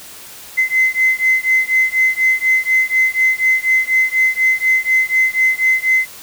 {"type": "beating tone pair", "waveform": "sine", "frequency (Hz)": [2051, 2055.1], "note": ["C7", "C7"], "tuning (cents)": [-35, -32], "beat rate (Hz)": 4.1, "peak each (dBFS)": -14, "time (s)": [0.57, 6.07], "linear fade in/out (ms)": 20, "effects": ["tanh soft clip ceiling -5 dBFS", "white hiss -36 dBFS RMS until 6.22 s"]}